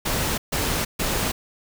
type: noise bursts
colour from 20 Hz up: pink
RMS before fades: -24 dBFS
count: 3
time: 0.05-1.32 s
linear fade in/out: 10 ms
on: 330 ms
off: 140 ms
effects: none